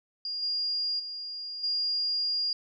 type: tone with level steps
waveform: sine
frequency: 4828 Hz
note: D8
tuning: 47 cents sharp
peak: -31 / -27 / -35 / -26 dBFS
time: 0.25-2.53 s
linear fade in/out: 2 ms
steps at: 0.42 / 0.99 / 1.63 s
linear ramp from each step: 10 ms
effects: none